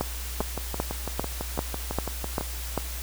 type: two click trains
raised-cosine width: 1 ms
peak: -11 / -16 dBFS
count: 8 / 13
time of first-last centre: 0.01-2.777 / 0.41-2.41 s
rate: 2.53 / 6 Hz
effects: added 60 Hz sine -33 dBFS peak until 3.02 s + white hiss -38 dBFS RMS until 3.02 s